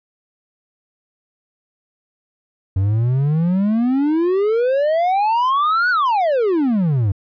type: exponential two-way sweep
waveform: triangle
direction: up then down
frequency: 92.7 to 1507 to 92.7 Hz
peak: -12 dBFS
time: 2.76-7.12 s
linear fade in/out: 5 ms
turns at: 5.9 s
effects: resampled to 11025 Hz